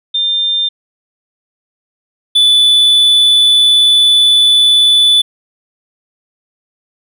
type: tone pair in turn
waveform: sine / triangle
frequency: 3600 / 3479 Hz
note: A7 / A7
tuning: +39 / -20 cents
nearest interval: minor second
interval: 59 cents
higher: first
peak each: -11 / -4 dBFS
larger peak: second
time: 0.14-0.69 / 2.35-5.22 s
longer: second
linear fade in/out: 10 ms
effects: none